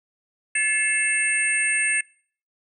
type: tone cluster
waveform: sine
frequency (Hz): 1733 / 2147 / 2648 / 8680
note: A6 / C7 / E7 / C#9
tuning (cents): -27 / +44 / +7 / -37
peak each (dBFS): -25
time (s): 0.55-2.01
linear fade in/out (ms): 5
effects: noise-tail reverb RT60 0.5 s tail -23 dB re dry